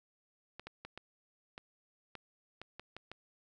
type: clicks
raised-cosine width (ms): 0.3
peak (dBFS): -29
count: 10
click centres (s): 0.596 / 0.67 / 0.85 / 0.976 / 1.579 / 2.153 / 2.616 / 2.796 / 2.966 / 3.116
effects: none